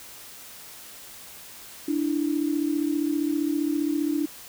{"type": "tone pair together", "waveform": "sine", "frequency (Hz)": [292.7, 327.8], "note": ["D4", "E4"], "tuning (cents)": [-6, -10], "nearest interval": "major second", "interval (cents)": 196, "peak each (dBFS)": [-24, -27], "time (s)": [1.88, 4.26], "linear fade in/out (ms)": 5, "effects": ["white hiss -44 dBFS RMS until 4.48 s"]}